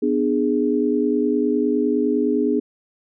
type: chord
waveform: sine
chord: G# diminished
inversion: first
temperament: just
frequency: 249.2 / 299 / 415.3 Hz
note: B3 / D4 / G#4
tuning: +16 / +31 / 0 cents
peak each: -21 dBFS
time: 0.02-2.6 s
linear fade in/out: 10 ms
effects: none